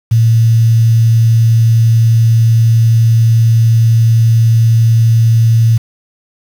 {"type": "tone with quantisation", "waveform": "sine", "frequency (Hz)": 113.9, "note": "A#2", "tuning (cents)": -40, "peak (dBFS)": -5, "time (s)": [0.11, 5.78], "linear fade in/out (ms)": 10, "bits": 5, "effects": []}